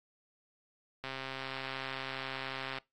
click train, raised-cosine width 0.3 ms, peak -23 dBFS, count 233, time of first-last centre 1.04-2.784 s, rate 133 Hz, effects noise-tail reverb RT60 0.2 s tail -22 dB re dry + AAC 48 kbps

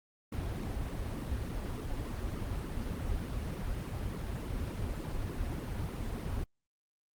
brown noise with flanger, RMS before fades -36 dBFS, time 0.32-6.44 s, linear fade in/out 5 ms, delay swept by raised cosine 1.2 to 6.7 ms, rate 3.4 Hz, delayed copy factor -0.75, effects Opus 32 kbps

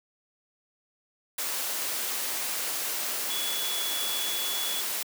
sine tone in noise, 3397 Hz, G#7, 38 cents sharp, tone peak -32 dBFS, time 3.3-4.81 s, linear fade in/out 5 ms, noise white, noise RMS -31 dBFS, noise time 1.38-5.03 s, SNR -4 dB, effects high-pass 300 Hz 12 dB/octave

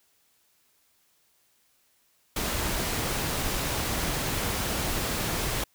pink noise, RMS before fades -29 dBFS, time 2.36-5.64 s, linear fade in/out 5 ms, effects white hiss -67 dBFS RMS until 5.74 s

